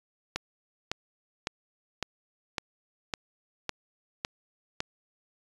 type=click train; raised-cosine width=0.2 ms; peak=-12 dBFS; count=9; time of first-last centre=0.36-4.804 s; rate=1.8 Hz; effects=resampled to 24000 Hz